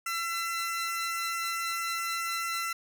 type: tone pair together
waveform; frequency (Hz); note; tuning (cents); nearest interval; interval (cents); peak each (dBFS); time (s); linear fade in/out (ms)
sawtooth; 1348.2 / 2020; E6 / B6; +39 / +39; perfect fifth; 700; -28 / -32; 0.06-2.73; 5
effects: none